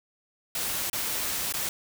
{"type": "noise with dropouts", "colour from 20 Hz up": "white", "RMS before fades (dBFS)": -30, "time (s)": [0.55, 1.69], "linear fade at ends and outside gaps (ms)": 2, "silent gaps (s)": [[0.899, 0.93], [1.525, 1.538]], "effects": []}